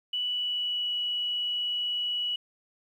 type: tone with pitch glide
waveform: sine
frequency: 2960 to 2936 Hz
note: F#7 to F#7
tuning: 0 to -14 cents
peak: -27 dBFS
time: 0.13-2.36 s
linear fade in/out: 5 ms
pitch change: -14 cents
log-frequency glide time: 0.25-0.94 s
effects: 10-bit